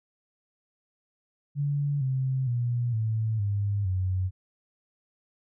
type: tone with pitch steps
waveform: sine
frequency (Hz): 143.4 / 131.5 / 120.58 / 110.58 / 101.4 / 92.98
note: D3 / C3 / B2 / A2 / G#2 / F#2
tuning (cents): -41 / +9 / -41 / +9 / -41 / +9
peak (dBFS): -24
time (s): 1.55-4.31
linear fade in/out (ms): 50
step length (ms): 460
effects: none